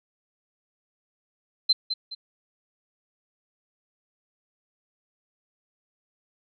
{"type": "tone with echo", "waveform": "sine", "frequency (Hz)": 4100, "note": "C8", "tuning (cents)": -36, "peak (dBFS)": -15, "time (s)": [1.69, 1.73], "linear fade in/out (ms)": 10, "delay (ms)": 210, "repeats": 2, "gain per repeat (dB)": -9, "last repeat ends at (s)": 2.15, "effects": []}